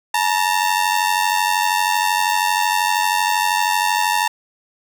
sawtooth ring-modulated tone, 903 Hz, A5, 45 cents sharp, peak -9 dBFS, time 0.14-4.28 s, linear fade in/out 5 ms, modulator 46.4 Hz, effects none

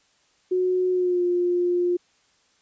sine tone with pitch glide, 366.6 to 353.5 Hz, F#4 to F4, -16 to +21 cents, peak -19 dBFS, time 0.51-1.97 s, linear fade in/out 10 ms, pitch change -63 cents, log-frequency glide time 0.91-1.23 s, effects white hiss -63 dBFS RMS until 2.61 s + resampled to 16000 Hz

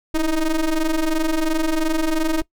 square ring-modulated tone, 155.56 Hz, D#3, in tune, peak -15 dBFS, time 0.14-2.42 s, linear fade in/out 5 ms, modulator 167 Hz, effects noise-tail reverb RT60 0.1 s tail -21 dB re dry

